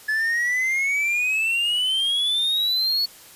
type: exponential sweep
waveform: triangle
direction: up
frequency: 1716 to 4435 Hz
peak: -18 dBFS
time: 0.08-3.06 s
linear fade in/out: 10 ms
effects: white hiss -46 dBFS RMS until 3.35 s + resampled to 32000 Hz